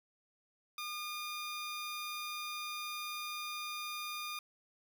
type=tone; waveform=15% pulse; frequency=1213 Hz; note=D#6; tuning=44 cents flat; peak=-33 dBFS; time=0.78-4.39 s; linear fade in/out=2 ms; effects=none